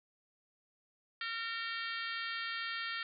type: harmonic tone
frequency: 457.8 Hz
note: A#4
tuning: 31 cents flat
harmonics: 3 / 4 / 5 / 6 / 7 / 8 / 9 / 10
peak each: -42 / -41 / -46 / -48 / -45 / -49 / -51 / -49 dBFS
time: 1.21-3.03 s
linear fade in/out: 2 ms
effects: none